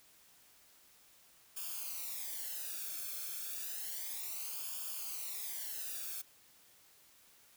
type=noise with flanger; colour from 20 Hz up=blue; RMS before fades=-42 dBFS; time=1.56-6.22 s; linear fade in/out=10 ms; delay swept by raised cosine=0.5 to 1.04 ms; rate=0.31 Hz; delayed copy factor=-0.9; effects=white hiss -64 dBFS RMS until 7.56 s